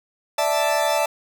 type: chord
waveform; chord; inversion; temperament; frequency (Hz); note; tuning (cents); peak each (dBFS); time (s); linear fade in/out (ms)
40% pulse; D suspended second; none; equal; 587.3 / 659.3 / 880; D5 / E5 / A5; 0 / 0 / 0; -22; 0.38-1.06; 5
effects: none